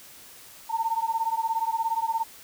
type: beating tone pair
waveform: sine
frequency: 896 / 913 Hz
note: A5 / A#5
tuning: +31 / -36 cents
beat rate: 17 Hz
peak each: -27 dBFS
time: 0.69-2.24 s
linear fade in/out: 20 ms
effects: white hiss -48 dBFS RMS until 2.43 s